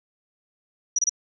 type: tone bursts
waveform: sine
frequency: 5820 Hz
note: F#8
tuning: 29 cents flat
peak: -18 dBFS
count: 3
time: 0.96-1.095 s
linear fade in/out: 5 ms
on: 27 ms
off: 27 ms
effects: 10-bit